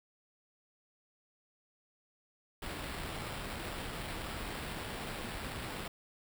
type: noise with sample-and-hold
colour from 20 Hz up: pink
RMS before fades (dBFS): -41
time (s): 2.62-5.88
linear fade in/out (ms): 5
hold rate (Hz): 6300
effects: none